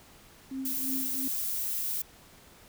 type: tone with tremolo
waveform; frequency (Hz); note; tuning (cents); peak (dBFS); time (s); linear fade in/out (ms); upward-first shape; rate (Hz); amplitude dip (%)
sine; 265.7; C4; +27; -31; 0.51-1.28; 5; triangle; 2.9; 90
type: noise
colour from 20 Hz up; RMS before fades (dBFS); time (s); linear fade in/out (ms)
violet; -32; 0.65-2.02; 5
effects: pink hiss -55 dBFS RMS until 2.68 s